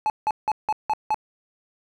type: tone bursts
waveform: triangle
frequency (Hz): 859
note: A5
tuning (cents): -42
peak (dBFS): -17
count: 6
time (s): 0.06-1.144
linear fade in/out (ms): 0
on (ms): 39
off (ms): 170
effects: none